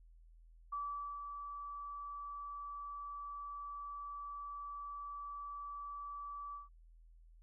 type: tone with ADSR envelope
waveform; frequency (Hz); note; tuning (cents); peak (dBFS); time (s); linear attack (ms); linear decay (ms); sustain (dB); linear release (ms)
sine; 1154; D6; -31; -37; 0.72-6.69; 10; 460; -6; 150
effects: added 41 Hz sine -58 dBFS peak until 7.42 s